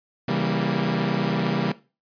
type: chord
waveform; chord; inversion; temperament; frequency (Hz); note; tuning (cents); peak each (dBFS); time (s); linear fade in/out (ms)
sawtooth; C# diminished seventh; none; equal with one note detuned; 135.9 / 164.81 / 196 / 233.1; C#3 / E3 / G3 / Bb3; -34 / 0 / 0 / 0; -24 / -23 / -23 / -24; 0.28-1.72; 5
effects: noise-tail reverb RT60 0.3 s tail -17 dB re dry + resampled to 11025 Hz